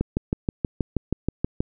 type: click train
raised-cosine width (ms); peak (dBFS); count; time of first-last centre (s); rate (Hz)
3; -9; 11; 0.01-1.605; 6.27
effects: none